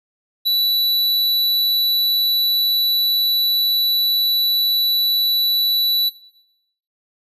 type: tone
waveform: square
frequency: 3951 Hz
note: B7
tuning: in tune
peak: -15 dBFS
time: 0.45-6.1 s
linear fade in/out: 20 ms
effects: noise-tail reverb RT60 0.8 s tail -18 dB re dry + resampled to 32000 Hz